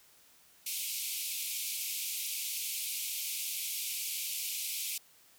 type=band-pass noise; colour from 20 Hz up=white; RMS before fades=-37 dBFS; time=0.66-4.98 s; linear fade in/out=5 ms; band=2200 to 16000 Hz; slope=96 dB/octave; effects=white hiss -62 dBFS RMS until 5.38 s